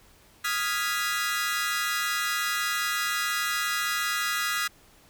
sawtooth chord, F half-diminished seventh, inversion third, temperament equal, 1244.5 / 1396.9 / 1661.2 / 1975.5 Hz, Eb6 / F6 / Ab6 / Cb7, 0 / 0 / 0 / 0 cents, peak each -28 dBFS, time 0.44-4.68 s, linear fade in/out 10 ms, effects pink hiss -57 dBFS RMS until 5.09 s

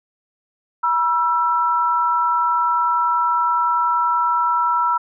sine tone pair together, 966 / 1334.9 Hz, B5 / E6, -39 / +21 cents, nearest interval tritone, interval 560 cents, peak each -18 dBFS, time 0.83-4.98 s, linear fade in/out 10 ms, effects none

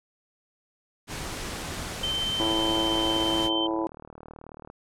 pink noise, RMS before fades -34 dBFS, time 1.07-3.5 s, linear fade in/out 50 ms
sine tone with tremolo, 3100 Hz, G7, 20 cents flat, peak -25 dBFS, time 2.03-3.67 s, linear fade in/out 5 ms, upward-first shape triangle, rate 17 Hz, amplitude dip 25%
harmonic tone, 110 Hz, A2, in tune, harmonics 3 / 4 / 5 / 6 / 7 / 8 / 9, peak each -27 / -38 / -34 / -38 / -38 / -36 / -34 dBFS, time 2.4-3.87 s, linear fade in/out 0 ms
click train, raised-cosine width 1 ms, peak -29 dBFS, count 64, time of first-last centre 3.06-4.701 s, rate 38.4 Hz
effects low-pass 10000 Hz 12 dB/octave

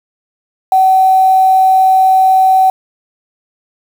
sine tone with quantisation, 758 Hz, F#5, 42 cents sharp, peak -5 dBFS, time 0.72-2.7 s, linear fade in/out 2 ms, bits 5, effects none

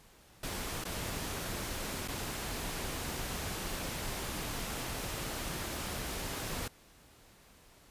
pink noise with dropouts, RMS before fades -38 dBFS, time 0.43-6.68 s, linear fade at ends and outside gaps 5 ms, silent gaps 0.841-0.851 / 2.078-2.082 s, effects pink hiss -60 dBFS RMS until 7.9 s + resampled to 32000 Hz

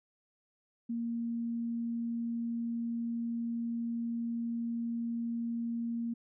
sine tone, 233.1 Hz, A#3, in tune, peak -32 dBFS, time 0.89-6.14 s, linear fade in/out 10 ms, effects none

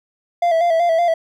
triangle tone with vibrato, 674 Hz, E5, 38 cents sharp, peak -11 dBFS, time 0.42-1.14 s, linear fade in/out 5 ms, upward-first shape square, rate 5.3 Hz, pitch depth 50 cents each way, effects none

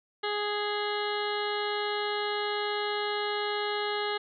harmonic tone, 415.3 Hz, G#4, in tune, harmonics 1 / 2 / 3 / 4 / 5 / 7 / 8 / 9 / 10, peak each -32 / -35 / -37 / -38 / -39 / -40 / -41 / -42 / -42 dBFS, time 0.23-4.18 s, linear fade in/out 10 ms, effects none

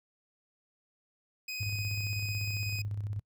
25% pulse tone, 2507 Hz, D#7, 12 cents sharp, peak -32 dBFS, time 1.48-2.82 s, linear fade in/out 5 ms
sine tone with tremolo, 103 Hz, G#2, 14 cents flat, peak -31 dBFS, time 1.6-3.2 s, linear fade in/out 10 ms, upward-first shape square, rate 16 Hz, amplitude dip 45%
effects noise-tail reverb RT60 0.1 s tail -26 dB re dry

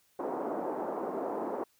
pink band-pass noise, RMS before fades -35 dBFS, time 0.19-1.64 s, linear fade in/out 5 ms, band 290 to 940 Hz, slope 24 dB/octave, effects white hiss -69 dBFS RMS until 1.79 s

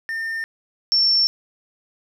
triangle / sine tone pair in turn, 1810 / 5424 Hz, A6 / E8, +48 / +49 cents, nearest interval octave + perfect fifth, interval 1901 cents, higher second, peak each -22 / -14 dBFS, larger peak second, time 0.09-0.44 / 0.92-1.27 s, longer neither, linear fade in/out 0 ms, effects none

